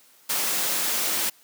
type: noise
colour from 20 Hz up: white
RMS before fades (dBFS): -25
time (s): 0.29-1.3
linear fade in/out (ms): 10
effects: white hiss -56 dBFS RMS until 1.43 s + high-pass 200 Hz 12 dB/octave